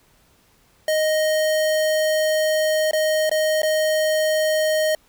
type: tone with dropouts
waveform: square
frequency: 622.3 Hz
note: D#5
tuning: in tune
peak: -18 dBFS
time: 0.88-4.95 s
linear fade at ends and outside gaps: 2 ms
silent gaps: 2.911-2.932 / 3.295-3.314 / 3.619-3.631 s
effects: pink hiss -58 dBFS RMS until 5.08 s

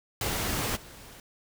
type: noise with level steps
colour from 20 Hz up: pink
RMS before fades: -30 / -48 dBFS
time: 0.21-1.2 s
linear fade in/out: 2 ms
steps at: 0.75 s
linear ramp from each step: 20 ms
effects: none

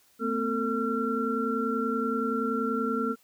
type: tone cluster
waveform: sine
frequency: 224.9 / 255.4 / 448.2 / 1363 Hz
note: A3 / C4 / A4 / F6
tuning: +38 / -42 / +32 / -43 cents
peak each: -31 dBFS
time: 0.19-3.16 s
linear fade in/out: 50 ms
effects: white hiss -63 dBFS RMS until 3.23 s

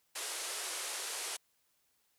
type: band-pass noise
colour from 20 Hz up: white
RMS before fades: -40 dBFS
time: 0.15-1.37 s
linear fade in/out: 10 ms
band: 350 to 11000 Hz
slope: 48 dB/octave
effects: white hiss -75 dBFS RMS until 2.18 s

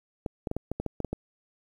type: clicks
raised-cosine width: 2 ms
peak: -17 dBFS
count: 10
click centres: 0.262 / 0.472 / 0.514 / 0.566 / 0.716 / 0.8 / 0.863 / 1.003 / 1.047 / 1.13 s
effects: 9-bit

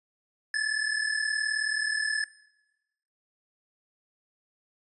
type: tone pair together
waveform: square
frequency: 1709.1 / 1748 Hz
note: G#6 / A6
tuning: +49 / -12 cents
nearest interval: unison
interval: 39 cents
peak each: -29 / -30 dBFS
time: 0.54-2.24 s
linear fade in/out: 2 ms
effects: noise-tail reverb RT60 0.9 s tail -20 dB re dry + resampled to 24000 Hz

